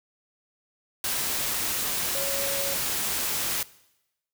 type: tone in noise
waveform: sine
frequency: 554.4 Hz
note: C#5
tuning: in tune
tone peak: -32 dBFS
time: 2.15-2.74 s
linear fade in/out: 2 ms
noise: white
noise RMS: -28 dBFS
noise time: 1.04-3.63 s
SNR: -7 dB
effects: noise-tail reverb RT60 0.9 s tail -20 dB re dry